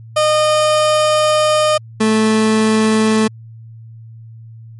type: tone pair in turn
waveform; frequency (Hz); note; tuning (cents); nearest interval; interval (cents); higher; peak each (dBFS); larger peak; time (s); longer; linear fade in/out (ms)
30% pulse; 612 / 218.5; D#5 / A3; -29 / -12; octave + tritone; 1783; first; -8; neither; 0.16-1.78 / 2-3.28; first; 10
effects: added 113 Hz sine -33 dBFS peak until 4.79 s + MP3 48 kbps